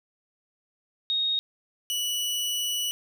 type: tone pair in turn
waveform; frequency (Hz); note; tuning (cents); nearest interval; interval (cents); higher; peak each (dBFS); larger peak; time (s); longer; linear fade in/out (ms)
sine / sawtooth; 3734 / 2948; A#7 / F#7; +2 / -7; major third; 409; first; -23; neither; 1.1-1.39 / 1.9-2.91; second; 0
effects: none